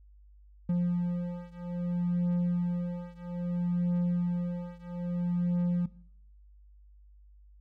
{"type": "beating tone pair", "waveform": "triangle", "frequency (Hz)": [175.3, 175.91], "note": ["F3", "F3"], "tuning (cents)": [7, 13], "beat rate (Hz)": 0.61, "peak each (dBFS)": [-28, -29], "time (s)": [0.69, 5.86], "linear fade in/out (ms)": 5, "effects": ["noise-tail reverb RT60 0.6 s tail -19 dB re dry", "added 50 Hz sine -53 dBFS peak until 7.6 s"]}